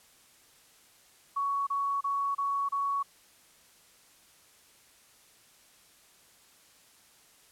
sine tone bursts, 1118 Hz, C#6, 14 cents sharp, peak -27 dBFS, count 5, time 1.36-3.03 s, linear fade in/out 10 ms, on 310 ms, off 30 ms, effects white hiss -60 dBFS RMS until 7.51 s + low-pass 12000 Hz 12 dB/octave

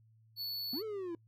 square tone, 4435 Hz, C#8, in tune, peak -37 dBFS, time 0.36-0.83 s, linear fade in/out 50 ms
triangle linear two-way sweep, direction up then down, 223.8 to 449.5 to 327 Hz, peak -35 dBFS, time 0.73-1.15 s, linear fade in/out 2 ms, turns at 0.83 s
effects noise-tail reverb RT60 0.1 s tail -24 dB re dry + added 111 Hz sine -62 dBFS peak until 1.27 s

